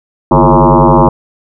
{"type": "tone with frequency modulation", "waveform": "sine", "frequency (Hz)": 347.4, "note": "F4", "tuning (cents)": -9, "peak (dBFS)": -3, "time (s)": [0.31, 1.09], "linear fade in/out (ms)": 5, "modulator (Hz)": 97.7, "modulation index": 7.3, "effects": []}